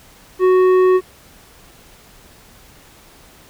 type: tone with tanh clipping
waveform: triangle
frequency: 370 Hz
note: F#4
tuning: in tune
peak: -11 dBFS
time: 0.39-1.01 s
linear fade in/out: 50 ms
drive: 14 dB
effects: pink hiss -46 dBFS RMS until 3.49 s